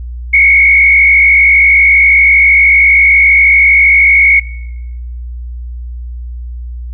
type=tone with frequency modulation; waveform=sine; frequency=2207 Hz; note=C#7; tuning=8 cents flat; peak=-3 dBFS; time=0.33-4.4 s; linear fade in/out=10 ms; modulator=52.6 Hz; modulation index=1.1; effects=noise-tail reverb RT60 1.0 s tail -22 dB re dry + added 60 Hz sine -20 dBFS peak until 6.93 s